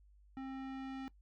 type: tone with low-pass filter sweep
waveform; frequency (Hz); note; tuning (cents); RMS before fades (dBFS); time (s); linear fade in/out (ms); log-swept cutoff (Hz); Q
square; 266.1; C4; +29; -44; 0.37-1.08; 0; 1800 to 3500; 0.71
effects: noise-tail reverb RT60 0.1 s tail -20 dB re dry + added 50 Hz sine -61 dBFS peak until 1.21 s